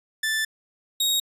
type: tone pair in turn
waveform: sawtooth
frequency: 1760 / 3768 Hz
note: A6 / A#7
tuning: 0 / +18 cents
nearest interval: octave + minor second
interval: 1318 cents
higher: second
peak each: -19 / -17 dBFS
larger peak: second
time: 0.23-0.45 / 1-1.2 s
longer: first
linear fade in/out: 5 ms
effects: resampled to 32000 Hz